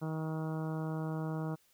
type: harmonic tone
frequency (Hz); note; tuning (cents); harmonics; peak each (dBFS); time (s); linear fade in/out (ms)
158.3; D#3; +30; 1 / 2 / 3 / 4 / 5 / 6 / 7 / 8 / 9; -35 / -41 / -45 / -47 / -49 / -51 / -52 / -53 / -54; 0.01-1.56; 20
effects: white hiss -69 dBFS RMS until 1.73 s